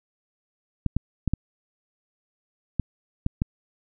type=clicks; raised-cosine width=5 ms; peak=-10 dBFS; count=7; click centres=0.863 / 0.966 / 1.277 / 1.336 / 2.797 / 3.264 / 3.419 s; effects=none